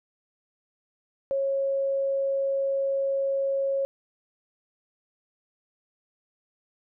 sine tone, 547 Hz, C#5, 23 cents flat, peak -23 dBFS, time 1.31-3.85 s, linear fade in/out 0 ms, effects none

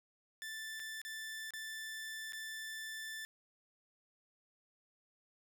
sawtooth tone with dropouts, 1763 Hz, A6, 3 cents sharp, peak -39 dBFS, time 0.42-3.25 s, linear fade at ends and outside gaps 0 ms, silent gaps 0.796-0.8 / 1.016-1.05 / 1.506-1.536 / 2.323-2.332 s, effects none

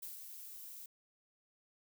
violet noise with ADSR envelope, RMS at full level -45 dBFS, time 0.02-0.86 s, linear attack 10 ms, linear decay 140 ms, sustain -5 dB, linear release 3 ms, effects none

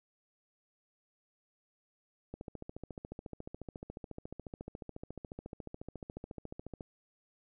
click train, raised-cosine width 2 ms, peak -29 dBFS, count 64, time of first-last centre 2.34-6.808 s, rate 14.1 Hz, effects none

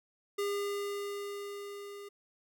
square tone with level ramp, 404.6 Hz, G#4, 45 cents flat, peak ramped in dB -31 to -45 dBFS, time 0.38-2.09 s, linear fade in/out 10 ms, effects none

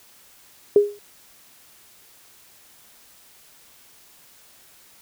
sine tone with exponential decay, 410.6 Hz, G#4, 20 cents flat, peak -7 dBFS, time 0.76-0.99 s, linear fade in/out 2 ms, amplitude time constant 49 ms, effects white hiss -52 dBFS RMS until 5.01 s

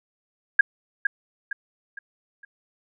sine tone with echo, 1624 Hz, G#6, 39 cents flat, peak -9 dBFS, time 0.59-0.61 s, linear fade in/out 5 ms, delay 460 ms, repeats 4, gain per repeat -8 dB, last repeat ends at 2.45 s, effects none

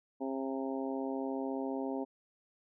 harmonic tone with a mistuned harmonic, 134.2 Hz, C3, 44 cents sharp, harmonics 2 / 3 / 4 / 5 / 6 / 7, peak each -36 / -40 / -42 / -44 / -46 / -47 dBFS, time 0.2-2.05 s, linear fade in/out 20 ms, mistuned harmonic 7, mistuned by -37 cents, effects none

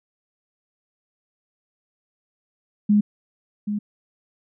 sine tone with echo, 207.7 Hz, G#3, in tune, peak -13 dBFS, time 2.89-3.01 s, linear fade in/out 10 ms, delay 780 ms, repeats 1, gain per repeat -9 dB, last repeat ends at 3.79 s, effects none

